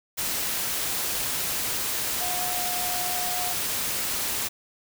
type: tone in noise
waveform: sine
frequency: 720 Hz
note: F#5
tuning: 47 cents flat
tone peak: -32 dBFS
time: 2.2-3.54 s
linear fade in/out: 20 ms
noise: white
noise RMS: -28 dBFS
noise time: 0.17-4.49 s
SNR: -7 dB
effects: none